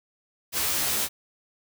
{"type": "noise with comb filter", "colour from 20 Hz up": "white", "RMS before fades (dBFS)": -26, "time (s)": [0.52, 1.09], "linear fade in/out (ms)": 50, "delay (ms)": 14, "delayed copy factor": 0.75, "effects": []}